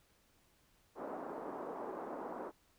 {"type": "band-pass noise", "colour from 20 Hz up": "pink", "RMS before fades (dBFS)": -44, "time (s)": [0.95, 2.52], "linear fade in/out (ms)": 50, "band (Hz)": [270, 1100], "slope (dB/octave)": 24, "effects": ["pink hiss -71 dBFS RMS until 2.78 s"]}